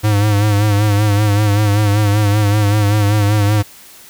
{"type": "tone with vibrato", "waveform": "square", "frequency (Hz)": 103.83, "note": "G#2", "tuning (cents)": 0, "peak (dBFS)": -11, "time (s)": [0.03, 3.63], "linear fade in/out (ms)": 20, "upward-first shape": "sine", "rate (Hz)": 5.2, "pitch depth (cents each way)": 55, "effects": ["white hiss -40 dBFS RMS until 4.09 s"]}